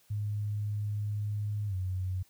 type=tone with pitch glide; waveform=sine; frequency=104.2 to 92.83 Hz; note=G#2 to F#2; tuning=+6 to +6 cents; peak=-30 dBFS; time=0.1-2.23 s; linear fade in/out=10 ms; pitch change=-200 cents; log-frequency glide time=1.67-1.75 s; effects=white hiss -65 dBFS RMS until 2.29 s